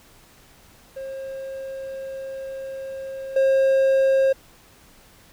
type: tone with level steps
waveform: triangle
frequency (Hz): 536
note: C5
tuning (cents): +42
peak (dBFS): -28 / -13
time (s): 0.96-4.33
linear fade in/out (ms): 10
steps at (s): 3.36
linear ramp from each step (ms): 5
effects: pink hiss -52 dBFS RMS until 5.32 s